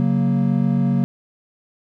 triangle chord, F# major, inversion second, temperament equal, 138.59 / 185 / 233.1 Hz, C#3 / F#3 / A#3, 0 / 0 / 0 cents, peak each -18 dBFS, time 0-1.04 s, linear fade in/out 0 ms, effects none

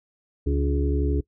harmonic tone with a mistuned harmonic, 71.5 Hz, D2, 46 cents flat, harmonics 1 / 2 / 4 / 5 / 6, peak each -22 / -31 / -28 / -32 / -30 dBFS, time 0.46-1.21 s, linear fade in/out 10 ms, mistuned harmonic 6, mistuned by -36 cents, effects noise-tail reverb RT60 0.1 s tail -21 dB re dry

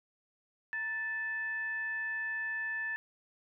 sine tone with frequency modulation, 1760 Hz, A6, in tune, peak -33 dBFS, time 0.73-2.96 s, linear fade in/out 0 ms, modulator 826 Hz, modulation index 0.27, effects none

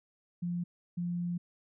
sine tone bursts at uneven times, 174.5 Hz, F3, 1 cent flat, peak -31 dBFS, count 2, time 0.42-0.64 / 0.97-1.38 s, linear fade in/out 10 ms, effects none

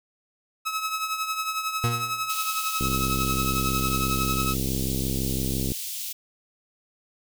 sawtooth tone with tremolo, 1288 Hz, E6, 41 cents flat, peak -20 dBFS, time 0.65-4.55 s, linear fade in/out 20 ms, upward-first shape triangle, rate 11 Hz, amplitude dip 65%
40% pulse tone with exponential decay, 118.5 Hz, A#2, 29 cents sharp, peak -19 dBFS, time 1.84-2.3 s, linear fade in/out 0 ms, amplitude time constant 100 ms
white high-pass noise, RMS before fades -33 dBFS, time 2.29-6.13 s, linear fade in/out 10 ms, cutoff 2900 Hz, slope 24 dB/octave
click train, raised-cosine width 3 ms, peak -16 dBFS, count 193, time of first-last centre 2.81-5.719 s, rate 66 Hz
effects none

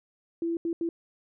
sine tone bursts at uneven times, 335.1 Hz, E4, 29 cents sharp, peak -26 dBFS, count 3, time 0.42-0.57 / 0.65-0.73 / 0.81-0.89 s, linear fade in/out 2 ms, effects none

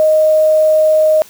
sine tone with quantisation, 622.3 Hz, D#5, in tune, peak -7 dBFS, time 0-1.22 s, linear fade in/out 0 ms, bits 5, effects white hiss -41 dBFS RMS until 1.29 s

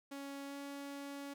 sawtooth tone with pitch glide, 278.5 to 281.1 Hz, C#4 to C#4, +8 to +24 cents, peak -40 dBFS, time 0.11-1.34 s, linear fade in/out 10 ms, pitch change +16 cents, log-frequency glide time 0.46-0.55 s, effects none

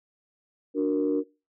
sine chord, D augmented, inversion none, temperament equal with one note detuned, 293.7 / 366.8 / 466.2 Hz, D4 / F#4 / A#4, 0 / -15 / 0 cents, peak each -24 / -29 / -26 dBFS, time 0.74-1.24 s, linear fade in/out 50 ms, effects noise-tail reverb RT60 0.3 s tail -23 dB re dry + tanh soft clip ceiling -15 dBFS

